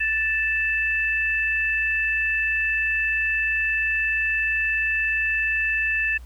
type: tone pair together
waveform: sine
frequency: 1760 / 2637 Hz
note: A6 / E7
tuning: 0 / 0 cents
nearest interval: perfect fifth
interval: 700 cents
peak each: -23 dBFS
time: 0-6.18 s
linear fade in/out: 10 ms
effects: added 60 Hz sine -38 dBFS peak until 6.25 s + pink hiss -56 dBFS RMS until 6.25 s